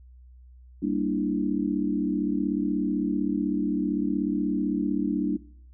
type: chord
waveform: sine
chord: E half-diminished seventh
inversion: first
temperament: equal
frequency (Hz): 196 / 233.1 / 293.7 / 329.6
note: G3 / Bb3 / D4 / E4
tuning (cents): 0 / 0 / 0 / 0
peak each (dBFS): -30 / -30 / -26 / -32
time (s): 0.82-5.37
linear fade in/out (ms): 10
effects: noise-tail reverb RT60 0.6 s tail -21 dB re dry + added 62 Hz sine -47 dBFS peak until 5.73 s